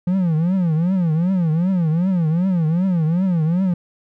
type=tone with vibrato; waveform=triangle; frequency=172.6 Hz; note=F3; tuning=20 cents flat; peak=-13 dBFS; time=0.07-3.74 s; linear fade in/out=5 ms; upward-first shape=triangle; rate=2.6 Hz; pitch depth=220 cents each way; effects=none